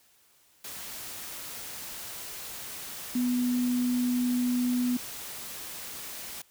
sine tone in noise, 246.9 Hz, B3, in tune, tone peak -24 dBFS, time 3.15-4.97 s, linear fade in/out 5 ms, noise white, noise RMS -40 dBFS, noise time 0.64-6.42 s, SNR +13 dB, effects white hiss -63 dBFS RMS until 6.5 s

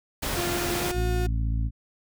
pink noise, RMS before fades -29 dBFS, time 0.22-0.92 s, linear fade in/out 10 ms
35% pulse tone with pitch glide, 349.2 to 360.1 Hz, F4 to F#4, 0 to -47 cents, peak -27 dBFS, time 0.36-1.27 s, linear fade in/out 10 ms, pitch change +53 cents, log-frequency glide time 0.71-0.98 s
harmonic tone, 55.7 Hz, A1, 22 cents sharp, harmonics 1 / 2 / 3 / 4 / 5, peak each -24 / -29 / -41 / -39 / -42 dBFS, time 0.93-1.71 s, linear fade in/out 50 ms
effects none

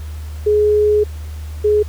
sine tone pair in turn, 420.2 / 420.2 Hz, G#4 / G#4, +20 / +20 cents, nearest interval unison, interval 0 cents, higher neither, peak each -10 dBFS, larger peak neither, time 0.46-1.04 / 1.64-1.83 s, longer first, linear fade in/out 10 ms, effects added 76 Hz sine -25 dBFS peak until 1.88 s + pink hiss -43 dBFS RMS until 1.88 s

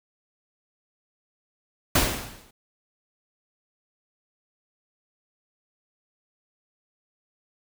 pink noise with exponential decay, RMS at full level -17 dBFS, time 1.95-2.51 s, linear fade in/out 5 ms, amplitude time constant 120 ms, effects none

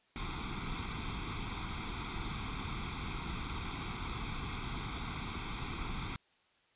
pink noise with comb filter, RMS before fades -39 dBFS, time 0.16-6.16 s, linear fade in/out 0 ms, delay 0.86 ms, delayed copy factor +0.9, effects white hiss -70 dBFS RMS until 6.75 s + resampled to 8000 Hz

